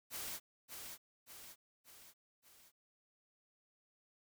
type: noise with echo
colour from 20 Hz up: white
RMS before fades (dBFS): -44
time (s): 0.1-0.4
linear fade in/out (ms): 50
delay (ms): 580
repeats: 4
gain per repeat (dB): -5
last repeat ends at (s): 2.72
effects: none